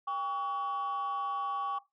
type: tone pair together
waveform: sine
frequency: 797.5 / 1129 Hz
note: G5 / C#6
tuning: +30 / +31 cents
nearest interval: tritone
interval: 601 cents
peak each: -35 / -30 dBFS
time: 0.07-1.79 s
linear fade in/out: 10 ms
effects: noise-tail reverb RT60 0.2 s tail -17 dB re dry + tanh soft clip ceiling -28 dBFS